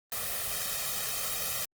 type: noise with comb filter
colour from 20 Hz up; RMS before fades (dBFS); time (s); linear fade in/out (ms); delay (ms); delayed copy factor
white; -33; 0.12-1.65; 2; 1.6; +0.95
effects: Opus 24 kbps